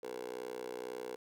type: tone with high-pass filter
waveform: 10% pulse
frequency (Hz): 62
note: B1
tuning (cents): +7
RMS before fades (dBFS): -43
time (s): 0.03-1.16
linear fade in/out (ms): 5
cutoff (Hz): 470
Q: 6.2
effects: none